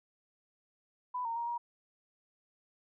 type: tone with pitch steps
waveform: sine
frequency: 995 / 920 / 939 / 949 Hz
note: B5 / A#5 / A#5 / A#5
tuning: +13 / -23 / +12 / +31 cents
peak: -33 dBFS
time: 1.14-1.58 s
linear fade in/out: 10 ms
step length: 110 ms
effects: none